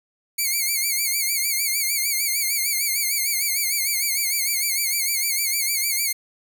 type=tone with vibrato; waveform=5% pulse; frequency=2217 Hz; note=C#7; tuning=in tune; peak=-11 dBFS; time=0.38-6.13 s; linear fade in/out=10 ms; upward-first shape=sine; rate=6.6 Hz; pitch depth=98 cents each way; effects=none